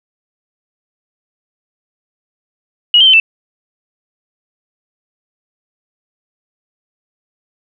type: tone with pitch steps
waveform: sine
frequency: 2902 / 3139 / 3067 / 2656 Hz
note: F#7 / G7 / G7 / E7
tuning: -34 / +2 / -38 / +12 cents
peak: -4 dBFS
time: 2.94-3.2 s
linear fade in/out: 2 ms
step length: 65 ms
effects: none